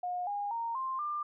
sine tone with pitch steps, 718 / 815.3 / 925.8 / 1051.2 / 1193.7 Hz, F5 / G#5 / A#5 / C6 / D6, +48 / -32 / -12 / +8 / +28 cents, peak -32 dBFS, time 0.03-1.23 s, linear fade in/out 5 ms, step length 240 ms, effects none

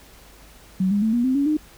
sine tone with pitch steps, 187.8 / 203.6 / 220.8 / 239.4 / 259.5 / 281.4 / 305.1 Hz, F#3 / G#3 / A3 / A#3 / C4 / C#4 / D#4, +26 / -34 / +6 / +46 / -14 / +26 / -34 cents, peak -17 dBFS, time 0.8-1.57 s, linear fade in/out 5 ms, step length 110 ms, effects added 50 Hz sine -50 dBFS peak until 1.77 s + pink hiss -49 dBFS RMS until 1.77 s

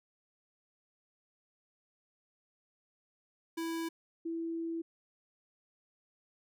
square / sine tone pair in turn, 329.6 / 330.9 Hz, E4 / E4, 0 / +7 cents, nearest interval unison, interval 7 cents, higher second, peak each -35 / -34 dBFS, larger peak second, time 3.57-3.89 / 4.25-4.82 s, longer second, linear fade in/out 10 ms, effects none

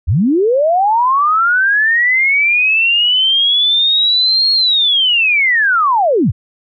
sine linear two-way sweep, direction up then down, 63.2 to 4311 to 63.2 Hz, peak -9 dBFS, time 0.07-6.32 s, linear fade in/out 20 ms, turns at 4.52 s, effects none

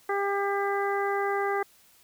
harmonic tone, 399.5 Hz, G4, 33 cents sharp, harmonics 1 / 2 / 3 / 4 / 5, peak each -28 / -30 / -33 / -35 / -36 dBFS, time 0.09-1.63 s, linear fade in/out 5 ms, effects white hiss -59 dBFS RMS until 2.03 s

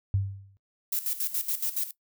sine tone with exponential decay, 98 Hz, G2, in tune, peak -20 dBFS, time 0.14-0.57 s, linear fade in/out 0 ms, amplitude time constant 93 ms
violet noise with tremolo, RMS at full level -28 dBFS, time 0.92-1.91 s, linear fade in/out 5 ms, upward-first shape square, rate 7.1 Hz, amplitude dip 75%
effects noise-tail reverb RT60 0.1 s tail -18 dB re dry

